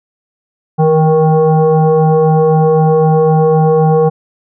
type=tone with frequency modulation; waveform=sine; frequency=155.56 Hz; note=D#3; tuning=in tune; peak=-6 dBFS; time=0.78-4.1 s; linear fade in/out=20 ms; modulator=315 Hz; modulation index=1.9; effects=none